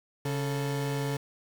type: tone pair together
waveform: 35% pulse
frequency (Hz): 138.59 / 438.3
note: C#3 / A4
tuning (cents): 0 / -7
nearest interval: octave + minor sixth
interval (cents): 1993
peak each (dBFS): -28 / -33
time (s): 0.25-1.17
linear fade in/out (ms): 5
effects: 9-bit